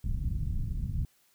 pink low-pass noise, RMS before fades -31 dBFS, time 0.04-1.05 s, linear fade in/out 2 ms, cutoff 160 Hz, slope 24 dB/octave, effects white hiss -67 dBFS RMS until 1.34 s

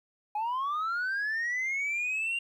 sine linear sweep, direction up, 824 to 2794 Hz, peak -26 dBFS, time 0.35-2.39 s, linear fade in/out 5 ms, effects tanh soft clip ceiling -27 dBFS + 11-bit

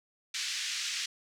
white band-pass noise, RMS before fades -35 dBFS, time 0.34-1.06 s, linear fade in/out 5 ms, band 1800 to 6300 Hz, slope 24 dB/octave, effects none

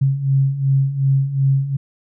sine beating tone pair, 134.4 / 137.1 Hz, C3 / C#3, +47 / -19 cents, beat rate 2.7 Hz, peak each -20 / -15 dBFS, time 0.01-1.77 s, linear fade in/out 10 ms, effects none

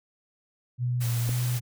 sine tone with vibrato, 120.7 Hz, B2, 39 cents flat, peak -24 dBFS, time 0.78-1.61 s, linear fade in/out 50 ms, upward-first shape square, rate 1.9 Hz, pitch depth 34 cents each way
white noise, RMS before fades -37 dBFS, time 1-1.6 s, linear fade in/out 20 ms
clicks, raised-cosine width 2 ms, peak -25 dBFS, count 2, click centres 1.29 / 1.294 s
effects none

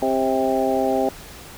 harmonic tone with a mistuned harmonic, 132.3 Hz, C3, 20 cents sharp, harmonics 2 / 3 / 4 / 5 / 6, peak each -24 / -24 / -24 / -24 / -24 dBFS, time 0.02-1.09 s, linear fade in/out 2 ms, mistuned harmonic 5, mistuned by -37 cents, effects pink hiss -40 dBFS RMS until 1.57 s

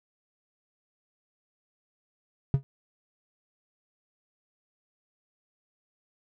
triangle tone with exponential decay, 136.6 Hz, C#3, 25 cents flat, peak -13 dBFS, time 2.54-2.63 s, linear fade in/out 0 ms, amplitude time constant 19 ms, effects none

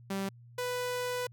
sawtooth tone pair in turn, 195 / 495.4 Hz, G3 / B4, -9 / +5 cents, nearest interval octave + major third, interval 1614 cents, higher second, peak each -28 / -28 dBFS, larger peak neither, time 0.1-0.29 / 0.58-1.27 s, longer second, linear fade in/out 5 ms, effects added 119 Hz sine -51 dBFS peak until 1.32 s

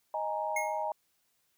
sine chord, D# suspended fourth, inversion none, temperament just, 622.3 / 829.7 / 933.4 Hz, D#5 / G#5 / A#5, 0 / -2 / +2 cents, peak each -35 dBFS, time 0.14-0.92 s, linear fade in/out 2 ms
square tone with exponential decay, 2155 Hz, C#7, 49 cents flat, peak -29 dBFS, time 0.56-0.84 s, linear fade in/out 5 ms, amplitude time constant 60 ms
effects white hiss -74 dBFS RMS until 1.57 s

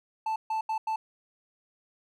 triangle tone bursts at uneven times, 880 Hz, A5, in tune, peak -25 dBFS, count 4, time 0.26-0.36 / 0.5-0.61 / 0.69-0.78 / 0.87-0.96 s, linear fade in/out 5 ms, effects none

